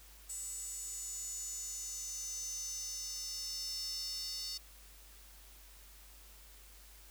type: tone with high-pass filter sweep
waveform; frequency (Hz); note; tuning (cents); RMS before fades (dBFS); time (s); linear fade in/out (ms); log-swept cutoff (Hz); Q
square; 408.9; G#4; -27; -42; 0.29-4.58; 10; 7800 to 4900; 7.8
effects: added 50 Hz sine -57 dBFS peak until 7.1 s + white hiss -59 dBFS RMS until 7.1 s

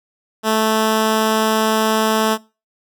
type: tone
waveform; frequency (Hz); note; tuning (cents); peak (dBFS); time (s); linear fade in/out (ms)
10% pulse; 219.1; A3; -7; -6; 0.43-2.38; 50
effects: noise-tail reverb RT60 0.3 s tail -22 dB re dry

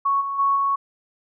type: tone with level steps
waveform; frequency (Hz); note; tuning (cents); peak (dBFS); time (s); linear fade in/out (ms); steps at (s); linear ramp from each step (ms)
sine; 1108.7; C#6; 0; -17 / -24 / -16 / -18; 0.05-0.76; 10; 0.2 / 0.38 / 0.55; 20
effects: none

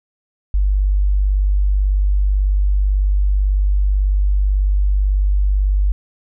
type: tone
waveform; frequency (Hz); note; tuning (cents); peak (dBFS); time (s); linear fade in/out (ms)
sine; 49.07; G1; +2; -12; 0.54-5.92; 0
effects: none

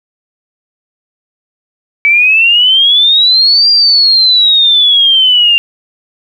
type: exponential two-way sweep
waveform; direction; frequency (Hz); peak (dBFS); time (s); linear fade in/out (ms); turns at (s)
sine; up then down; 2282 to 4796 to 2772; -4; 2.05-5.58; 0; 3.7
effects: 7-bit

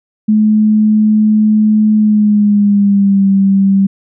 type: tone with pitch glide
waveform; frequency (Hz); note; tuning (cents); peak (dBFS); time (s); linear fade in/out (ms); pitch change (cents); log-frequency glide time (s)
sine; 214.2 to 195.29; A3 to G3; -46 to -6; -6; 0.28-3.87; 10; -160; 1.96-3.27
effects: none

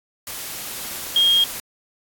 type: tone in noise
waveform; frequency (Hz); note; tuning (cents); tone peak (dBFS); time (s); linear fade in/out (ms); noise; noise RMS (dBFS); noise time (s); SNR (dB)
sine; 3242; G#7; -42; -13; 1.16-1.44; 2; white; -31; 0.27-1.6; +15
effects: AAC 64 kbps

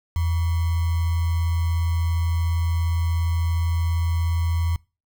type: tone with sample-and-hold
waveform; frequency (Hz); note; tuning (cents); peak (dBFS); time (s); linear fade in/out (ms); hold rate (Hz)
sine; 83.6; E2; +25; -19; 0.16-4.76; 0; 1050
effects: noise-tail reverb RT60 0.3 s tail -24 dB re dry

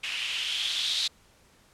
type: noise with low-pass filter sweep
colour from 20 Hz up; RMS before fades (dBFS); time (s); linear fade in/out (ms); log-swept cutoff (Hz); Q
violet; -30; 0.03-1.08; 10; 2600 to 3900; 5
effects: pink hiss -60 dBFS RMS until 1.73 s + low-pass 11000 Hz 12 dB/octave

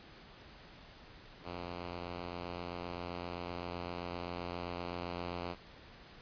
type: tone with level ramp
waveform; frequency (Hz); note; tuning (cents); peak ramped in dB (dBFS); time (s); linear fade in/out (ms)
5% pulse; 87.7; F2; +8; -30 to -27; 1.43-5.56; 50
effects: pink hiss -55 dBFS RMS until 6.21 s + resampled to 11025 Hz

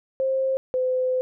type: tone pair in turn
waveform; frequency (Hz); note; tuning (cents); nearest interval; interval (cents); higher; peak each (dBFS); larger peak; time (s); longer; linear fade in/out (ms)
sine; 530 / 510.9; C5 / C5; +22 / -41; minor second; 63; first; -20; neither; 0.2-0.57 / 0.74-1.21; second; 0
effects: none

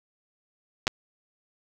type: clicks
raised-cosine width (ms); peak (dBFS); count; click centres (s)
0.2; -6; 2; 0.87 / 0.878
effects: none

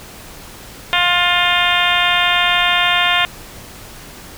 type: harmonic tone with a mistuned harmonic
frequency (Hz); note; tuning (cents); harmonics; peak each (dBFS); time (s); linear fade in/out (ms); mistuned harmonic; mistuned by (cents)
353.1; F4; +19; 2 / 3 / 4 / 5 / 6 / 7 / 8 / 9 / 10; -21 / -21 / -21 / -21 / -21 / -21 / -21 / -21 / -21; 0.93-3.25; 0; 10; +24
effects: pink hiss -36 dBFS RMS until 4.37 s

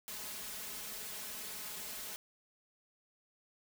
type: noise with comb filter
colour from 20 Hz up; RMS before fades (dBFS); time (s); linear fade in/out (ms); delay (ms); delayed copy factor
white; -44; 0.08-2.16; 0; 4.7; +0.85
effects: none

